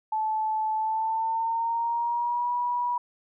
sine tone with pitch glide, 870 to 970.9 Hz, A5 to B5, -20 to -30 cents, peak -24 dBFS, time 0.12-2.98 s, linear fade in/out 5 ms, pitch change +190 cents, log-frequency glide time 0.75-2.51 s, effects none

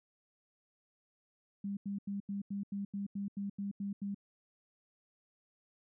sine tone bursts, 200 Hz, G3, 35 cents sharp, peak -35 dBFS, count 12, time 1.64-4.146 s, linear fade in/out 5 ms, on 130 ms, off 86 ms, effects none

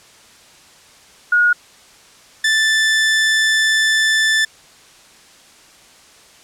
sine / sawtooth tone pair in turn, 1443 / 1760.7 Hz, F#6 / A6, -44 / +1 cents, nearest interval minor third, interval 345 cents, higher second, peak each -10 / -9 dBFS, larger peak second, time 1.32-1.53 / 2.44-4.45 s, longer second, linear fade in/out 5 ms, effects white hiss -46 dBFS RMS until 6.43 s + low-pass 8000 Hz 12 dB/octave

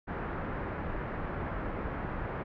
pink low-pass noise, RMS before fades -36 dBFS, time 0.07-2.44 s, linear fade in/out 20 ms, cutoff 1800 Hz, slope 24 dB/octave, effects none

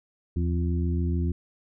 harmonic tone with a mistuned harmonic, 86.7 Hz, F2, 12 cents flat, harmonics 1 / 2 / 3 / 4, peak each -24 / -30 / -34 / -36 dBFS, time 0.36-1.32 s, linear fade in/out 5 ms, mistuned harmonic 1, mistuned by -130 cents, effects none

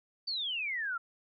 sine exponential sweep, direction down, 4645 to 1332 Hz, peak -32 dBFS, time 0.27-0.98 s, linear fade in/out 10 ms, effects none

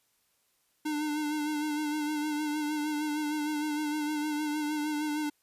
square tone with vibrato, 300.8 Hz, D4, 42 cents sharp, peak -30 dBFS, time 0.85-5.3 s, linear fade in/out 10 ms, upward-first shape sine, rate 6.5 Hz, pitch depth 36 cents each way, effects white hiss -72 dBFS RMS until 5.42 s + resampled to 32000 Hz

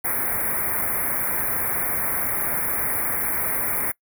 white band-stop noise, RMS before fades -24 dBFS, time 0.04-3.92 s, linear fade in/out 10 ms, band 2300 to 9900 Hz, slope 96 dB/octave, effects noise-tail reverb RT60 0.1 s tail -23 dB re dry

